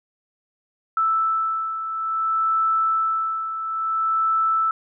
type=beating tone pair; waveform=sine; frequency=1318.5 / 1319.08 Hz; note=E6 / E6; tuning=0 / +1 cents; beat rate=0.58 Hz; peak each=-20 / -27 dBFS; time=0.97-4.71 s; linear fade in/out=2 ms; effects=none